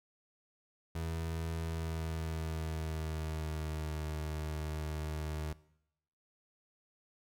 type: tone with pitch glide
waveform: 30% pulse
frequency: 81.9 to 76.86 Hz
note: E2 to D#2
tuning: -11 to -21 cents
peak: -33 dBFS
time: 0.95-5.53 s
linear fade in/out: 5 ms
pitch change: -110 cents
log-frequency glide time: 1.63-4 s
effects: noise-tail reverb RT60 0.8 s tail -20 dB re dry